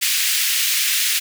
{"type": "high-pass noise", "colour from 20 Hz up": "pink", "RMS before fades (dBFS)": -19, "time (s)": [0.01, 1.2], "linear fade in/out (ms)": 20, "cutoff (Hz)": 2100, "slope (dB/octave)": 24, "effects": []}